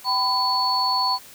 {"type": "tone cluster", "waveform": "sine", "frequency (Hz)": [776, 1003, 4418], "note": ["G5", "B5", "C#8"], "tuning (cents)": [-18, 26, -7], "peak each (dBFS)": [-27, -22, -22], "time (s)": [0.04, 1.19], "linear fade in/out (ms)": 50, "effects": ["white hiss -45 dBFS RMS until 1.34 s"]}